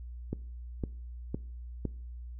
click train, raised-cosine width 3 ms, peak -19 dBFS, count 4, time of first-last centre 0.33-1.853 s, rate 1.97 Hz, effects noise-tail reverb RT60 0.5 s tail -22 dB re dry + added 60 Hz sine -40 dBFS peak until 2.39 s

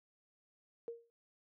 sine tone with exponential decay, 466.2 Hz, A#4, in tune, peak -37 dBFS, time 0.88-1.1 s, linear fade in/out 0 ms, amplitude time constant 47 ms, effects high-pass 200 Hz 12 dB/octave

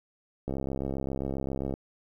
click train, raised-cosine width 2 ms, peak -19 dBFS, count 86, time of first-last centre 0.48-1.739 s, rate 67.5 Hz, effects 10-bit

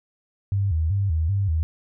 sine tone with vibrato, 88.9 Hz, F2, 31 cents sharp, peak -19 dBFS, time 0.52-1.63 s, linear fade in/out 0 ms, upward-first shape square, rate 2.6 Hz, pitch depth 190 cents each way, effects none

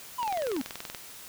triangle linear sweep, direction down, 1022 to 233.1 Hz, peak -26 dBFS, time 0.18-0.62 s, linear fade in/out 10 ms
click train, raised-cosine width 0.2 ms, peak -19 dBFS, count 16, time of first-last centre 0.23-0.948 s, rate 20.9 Hz
effects white hiss -46 dBFS RMS until 1.28 s

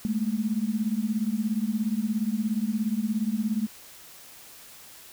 sine beating tone pair, 207.7 / 224.7 Hz, G#3 / A3, 0 / +37 cents, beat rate 17 Hz, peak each -27 dBFS, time 0.05-3.67 s, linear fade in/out 0 ms, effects white hiss -48 dBFS RMS until 5.12 s

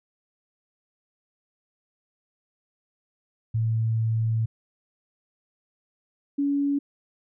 sine tone pair in turn, 112.3 / 283 Hz, A2 / C#4, +36 / +36 cents, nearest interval octave + major third, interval 1600 cents, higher second, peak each -21 dBFS, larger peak neither, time 3.54-4.46 / 6.38-6.79 s, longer first, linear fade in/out 10 ms, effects none

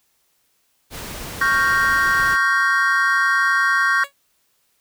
pink noise, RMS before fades -32 dBFS, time 0.9-2.38 s, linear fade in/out 50 ms
triangle chord, G half-diminished seventh, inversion second, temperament equal, 1108.7 / 1396.9 / 1568 / 1864.7 Hz, Db6 / F6 / G6 / Bb6, 0 / 0 / 0 / 0 cents, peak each -19 / -21 / -17 / -19 dBFS, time 1.41-4.04 s, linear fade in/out 5 ms
10% pulse tone with exponential decay, 560 Hz, C#5, 18 cents sharp, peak -20 dBFS, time 4.04-4.13 s, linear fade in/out 1 ms, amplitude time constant 19 ms
effects white hiss -65 dBFS RMS until 4.8 s

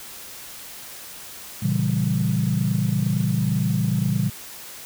sine chord, A# diminished seventh, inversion none, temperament equal with one note detuned, 116.54 / 138.59 / 166.92 / 196 Hz, A#2 / C#3 / E3 / G3, 0 / 0 / +22 / 0 cents, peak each -24 dBFS, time 1.62-4.3 s, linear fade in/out 10 ms, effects tanh soft clip ceiling -10 dBFS + white hiss -39 dBFS RMS until 4.85 s

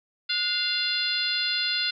harmonic tone with a mistuned harmonic, 695 Hz, F5, 9 cents flat, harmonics 2 / 3 / 4 / 5 / 6 / 7, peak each -32 / -35 / -31 / -30 / -28 / -33 dBFS, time 0.29-1.91 s, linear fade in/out 10 ms, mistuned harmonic 2, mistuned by +76 cents, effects none

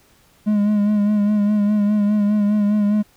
triangle tone with vibrato, 207.7 Hz, G#3, in tune, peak -12 dBFS, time 0.46-3.03 s, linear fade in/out 20 ms, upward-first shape sine, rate 4.9 Hz, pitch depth 37 cents each way, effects pink hiss -55 dBFS RMS until 3.16 s

